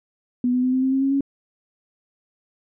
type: tone with pitch steps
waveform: sine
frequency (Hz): 246.9 / 250.9 / 255 / 259.2 / 263.4 / 267.7 / 272.1 / 276.5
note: B3 / B3 / C4 / C4 / C4 / C4 / C#4 / C#4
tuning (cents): 0 / +28 / -44 / -16 / +12 / +40 / -32 / -4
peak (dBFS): -17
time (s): 0.44-1.208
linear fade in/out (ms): 2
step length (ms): 96
effects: none